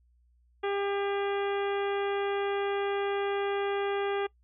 harmonic tone with a mistuned harmonic, 400 Hz, G4, 35 cents sharp, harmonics 1 / 2 / 3 / 4 / 5 / 6 / 7 / 8, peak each -29 / -35 / -39 / -41 / -43 / -45 / -46 / -47 dBFS, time 0.63-4.27 s, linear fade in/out 10 ms, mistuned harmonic 8, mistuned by +66 cents, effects noise-tail reverb RT60 0.1 s tail -22 dB re dry + added 60 Hz sine -62 dBFS peak until 4.43 s

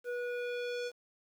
square tone with low-pass filter sweep, 486.5 Hz, B4, 26 cents flat, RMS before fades -37 dBFS, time 0.04-0.92 s, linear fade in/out 50 ms, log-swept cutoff 1300 to 5600 Hz, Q 1.4, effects 10-bit

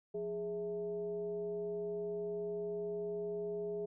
sine tone with frequency modulation, 415.3 Hz, G#4, in tune, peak -36 dBFS, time 0.14-3.86 s, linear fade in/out 10 ms, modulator 239 Hz, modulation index 0.54, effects none

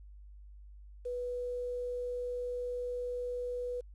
sine tone with quantisation, 491.7 Hz, B4, 8 cents flat, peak -34 dBFS, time 1.05-3.81 s, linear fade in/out 10 ms, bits 10, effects added 50 Hz sine -49 dBFS peak until 3.94 s + resampled to 24000 Hz

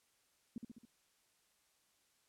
sine tone with echo, 233.1 Hz, A#3, in tune, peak -39 dBFS, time 0.56-0.58 s, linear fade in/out 2 ms, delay 68 ms, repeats 4, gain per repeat -4 dB, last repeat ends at 0.852 s, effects white hiss -75 dBFS RMS until 2.28 s + low-pass 11000 Hz 12 dB/octave

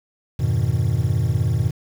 triangle chord, F half-diminished seventh, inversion none, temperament equal, 87.31 / 103.83 / 123.47 / 155.56 Hz, F2 / Ab2 / Cb3 / Eb3, 0 / 0 / 0 / 0 cents, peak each -22 / -20 / -19 / -24 dBFS, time 0.39-1.71 s, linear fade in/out 10 ms, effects 7-bit

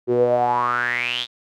sawtooth tone with band-pass filter sweep, 121.6 Hz, B2, 26 cents flat, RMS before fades -20 dBFS, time 0.07-1.27 s, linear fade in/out 50 ms, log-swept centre 370 to 3700 Hz, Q 9.4, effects none

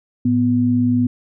sine tone pair together, 110 / 246.9 Hz, A2 / B3, 0 / 0 cents, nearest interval octave + major second, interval 1400 cents, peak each -20 / -14 dBFS, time 0.25-1.07 s, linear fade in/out 5 ms, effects none

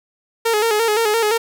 sawtooth tone with vibrato, 440 Hz, A4, in tune, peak -11 dBFS, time 0.45-1.38 s, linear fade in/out 10 ms, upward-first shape square, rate 5.8 Hz, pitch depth 72 cents each way, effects none

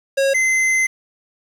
square tone pair in turn, 546 / 2061 Hz, C#5 / C7, -26 / -27 cents, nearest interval octave + major seventh, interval 2299 cents, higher second, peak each -15 dBFS, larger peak neither, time 0.17-0.34 / 0.34-0.87 s, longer second, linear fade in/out 10 ms, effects low-pass 10000 Hz 12 dB/octave + 7-bit

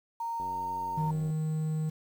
sine tone with pitch glide, 925 to 919.1 Hz, A#5 to A#5, -14 to -25 cents, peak -31 dBFS, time 0.2-1.11 s, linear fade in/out 5 ms, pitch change -11 cents, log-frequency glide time 0.31-0.58 s
click train, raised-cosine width 2 ms, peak -34 dBFS, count 84, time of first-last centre 0.4-1.303 s, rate 91.9 Hz
triangle tone, 156.3 Hz, D#3, 8 cents sharp, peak -26 dBFS, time 0.97-1.9 s, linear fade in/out 10 ms
effects 9-bit

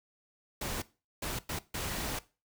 pink noise bursts at uneven times, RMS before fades -36 dBFS, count 4, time 0.61-0.82 / 1.22-1.39 / 1.49-1.59 / 1.74-2.19 s, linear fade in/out 5 ms, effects noise-tail reverb RT60 0.3 s tail -18 dB re dry

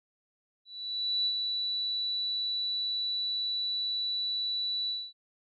sine tone with ADSR envelope, 3951 Hz, B7, in tune, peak -25 dBFS, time 0.65-5.13 s, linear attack 610 ms, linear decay 61 ms, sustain -4 dB, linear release 240 ms, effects none

